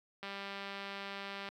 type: click train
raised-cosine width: 0.3 ms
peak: -27 dBFS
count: 250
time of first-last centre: 0.23-1.488 s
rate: 198 Hz
effects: high-pass 80 Hz 12 dB/octave + 11-bit